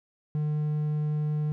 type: tone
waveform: triangle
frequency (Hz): 150.9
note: D3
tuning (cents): +47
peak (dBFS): -23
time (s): 0.35-1.52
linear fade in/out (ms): 0
effects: none